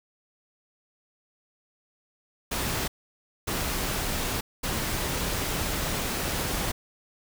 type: noise bursts at uneven times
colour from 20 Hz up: pink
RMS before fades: -29 dBFS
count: 3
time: 2.51-2.88 / 3.47-4.41 / 4.63-6.72 s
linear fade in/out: 10 ms
effects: none